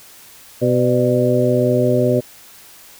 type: harmonic tone with a mistuned harmonic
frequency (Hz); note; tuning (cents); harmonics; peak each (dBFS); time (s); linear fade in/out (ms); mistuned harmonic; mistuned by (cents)
125.4; B2; +27; 1 / 2 / 3 / 4 / 5; -19 / -19 / -19 / -19 / -19; 0.61-2.21; 20; 5; -77
effects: white hiss -43 dBFS RMS until 2.99 s